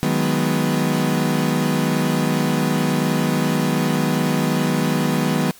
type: chord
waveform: 35% pulse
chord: G# minor seventh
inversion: second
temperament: equal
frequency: 155.56 / 185 / 207.7 / 246.9 Hz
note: D#3 / F#3 / G#3 / B3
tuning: 0 / 0 / 0 / 0 cents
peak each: -20 / -21 / -23 / -20 dBFS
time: 0.03-5.51 s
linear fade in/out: 0 ms
effects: white hiss -46 dBFS RMS until 5.59 s + MP3 96 kbps